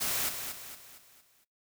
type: noise with echo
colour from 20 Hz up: white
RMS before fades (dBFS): -31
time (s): 0-0.3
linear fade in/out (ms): 20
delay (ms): 230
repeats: 5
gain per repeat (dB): -7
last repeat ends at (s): 1.45
effects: noise-tail reverb RT60 0.2 s tail -22 dB re dry